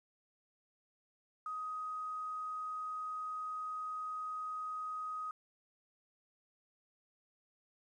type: tone with quantisation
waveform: sine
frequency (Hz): 1255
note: D#6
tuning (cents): +15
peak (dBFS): -38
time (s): 1.46-5.31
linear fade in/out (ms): 2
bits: 11
effects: resampled to 22050 Hz